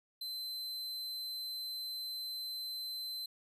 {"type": "tone", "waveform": "45% pulse", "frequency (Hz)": 4070, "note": "C8", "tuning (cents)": -49, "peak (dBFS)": -38, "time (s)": [0.21, 3.26], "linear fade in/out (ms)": 5, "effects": ["resampled to 32000 Hz"]}